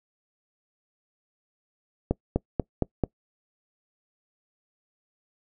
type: accelerating click train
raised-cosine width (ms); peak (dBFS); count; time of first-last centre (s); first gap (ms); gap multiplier
2; -9; 5; 2.11-3.037; 250; 0.95
effects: noise-tail reverb RT60 0.1 s tail -24 dB re dry